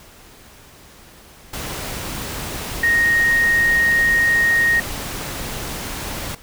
sine tone in noise, 1864.7 Hz, A#6, in tune, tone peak -13 dBFS, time 2.83-4.8 s, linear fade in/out 5 ms, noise pink, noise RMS -28 dBFS, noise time 1.53-6.35 s, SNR +12 dB, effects pink hiss -45 dBFS RMS until 6.42 s

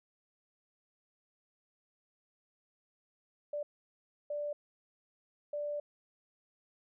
sine tone bursts at uneven times, 587.3 Hz, D5, in tune, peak -34 dBFS, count 3, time 3.53-3.63 / 4.3-4.53 / 5.53-5.8 s, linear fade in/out 5 ms, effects none

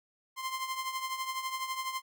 sawtooth tone with tremolo, 1046.5 Hz, C6, in tune, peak -27 dBFS, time 0.36-2.02 s, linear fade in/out 50 ms, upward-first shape triangle, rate 12 Hz, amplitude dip 70%, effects none

